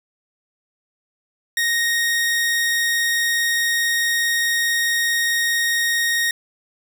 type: tone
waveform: sawtooth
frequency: 1864.7 Hz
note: A#6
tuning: in tune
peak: -14 dBFS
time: 1.57-6.31 s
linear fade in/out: 2 ms
effects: none